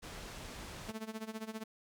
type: low-pass noise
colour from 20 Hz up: pink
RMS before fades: -47 dBFS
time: 0.02-0.92 s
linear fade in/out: 20 ms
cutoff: 8500 Hz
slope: 12 dB/octave
type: tone with tremolo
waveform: sawtooth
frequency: 220 Hz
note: A3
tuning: in tune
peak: -34 dBFS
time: 0.88-1.64 s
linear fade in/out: 10 ms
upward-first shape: sine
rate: 15 Hz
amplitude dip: 85%
effects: none